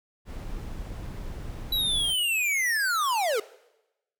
brown noise, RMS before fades -36 dBFS, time 0.25-2.15 s, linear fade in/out 50 ms
square linear sweep, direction down, 3951 to 399.5 Hz, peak -24 dBFS, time 1.72-3.4 s, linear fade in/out 5 ms
effects noise-tail reverb RT60 0.9 s tail -19 dB re dry

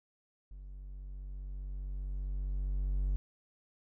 triangle tone with level ramp, 47.56 Hz, F#1, 48 cents sharp, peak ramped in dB -43 to -26 dBFS, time 0.51-3.16 s, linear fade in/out 0 ms, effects none

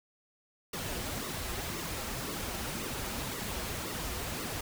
pink noise with flanger, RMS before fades -37 dBFS, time 0.73-4.61 s, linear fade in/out 5 ms, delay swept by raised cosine 1.2 to 7.1 ms, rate 1.9 Hz, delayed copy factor -0.65, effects none

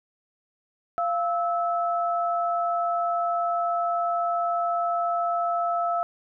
sine tone pair together, 691.8 / 1306 Hz, F5 / E6, -17 / -17 cents, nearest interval major seventh, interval 1100 cents, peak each -24 / -27 dBFS, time 0.98-6.03 s, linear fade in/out 0 ms, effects none

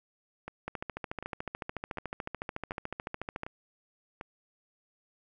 two click trains, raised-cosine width 0.5 ms, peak -24 / -20 dBFS, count 6 / 39, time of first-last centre 0.48-4.211 / 0.68-3.434 s, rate 1.34 / 13.8 Hz, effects none

